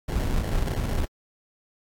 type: noise with sample-and-hold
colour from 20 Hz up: brown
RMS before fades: -25 dBFS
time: 0.08-1.06 s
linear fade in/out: 10 ms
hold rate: 1225 Hz
effects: AAC 64 kbps